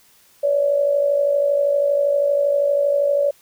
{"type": "tone with amplitude modulation", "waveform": "sine", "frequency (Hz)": 571, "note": "D5", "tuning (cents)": -49, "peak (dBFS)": -12, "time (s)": [0.43, 3.31], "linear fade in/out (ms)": 10, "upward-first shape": "sine", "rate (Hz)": 52.6, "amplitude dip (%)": 60, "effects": ["white hiss -54 dBFS RMS until 3.41 s"]}